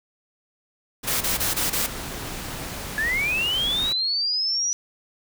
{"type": "noise", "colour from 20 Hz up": "pink", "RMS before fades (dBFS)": -33, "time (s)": [1.03, 3.93], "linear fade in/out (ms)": 10}
{"type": "noise bursts", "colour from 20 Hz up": "white", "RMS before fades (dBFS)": -24, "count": 5, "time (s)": [1.07, 1.866], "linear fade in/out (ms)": 10, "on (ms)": 140, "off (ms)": 24}
{"type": "linear sweep", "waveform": "sine", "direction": "up", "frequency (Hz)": [1686, 5890], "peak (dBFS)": -21, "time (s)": [2.98, 4.73], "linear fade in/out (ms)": 0}
{"effects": []}